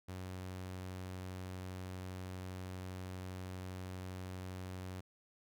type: tone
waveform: sawtooth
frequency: 92.5 Hz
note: F#2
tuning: in tune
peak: -39 dBFS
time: 0.08-5.01 s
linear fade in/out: 10 ms
effects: none